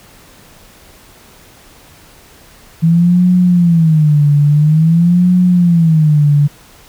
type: tone with vibrato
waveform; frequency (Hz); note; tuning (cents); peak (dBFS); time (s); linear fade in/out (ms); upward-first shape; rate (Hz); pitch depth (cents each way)
sine; 162; E3; -30; -6; 2.82-6.48; 20; sine; 0.49; 190
effects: pink hiss -42 dBFS RMS until 6.88 s